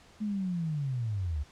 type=linear sweep; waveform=sine; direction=down; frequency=216.9 to 67.4 Hz; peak=-29 dBFS; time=0.2-1.44 s; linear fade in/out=20 ms; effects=pink hiss -57 dBFS RMS until 1.51 s + low-pass 7000 Hz 12 dB/octave